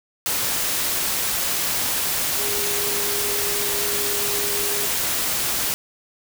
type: tone in noise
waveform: sine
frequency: 409.3 Hz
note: G#4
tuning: 25 cents flat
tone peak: -30 dBFS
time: 2.39-4.86 s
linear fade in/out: 0 ms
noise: white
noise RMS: -23 dBFS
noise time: 0.26-5.74 s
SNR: -10 dB
effects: none